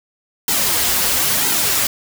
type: noise with flanger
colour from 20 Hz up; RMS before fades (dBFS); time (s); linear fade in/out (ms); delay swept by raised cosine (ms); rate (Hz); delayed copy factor
white; -17; 0.48-1.87; 2; 1.7 to 7; 1; -0.7
effects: none